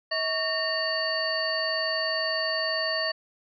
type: tone cluster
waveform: sine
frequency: 640 / 1118 / 1831 / 2820 / 4521 Hz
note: D#5 / C#6 / A#6 / F7 / C#8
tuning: +49 / +14 / -32 / +16 / +33 cents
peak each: -30 / -36 / -30 / -38 / -29 dBFS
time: 0.11-3.12 s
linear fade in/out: 10 ms
effects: none